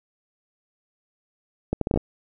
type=accelerating click train; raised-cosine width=2 ms; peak=-9 dBFS; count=7; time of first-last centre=1.73-1.974 s; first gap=83 ms; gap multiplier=0.7; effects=none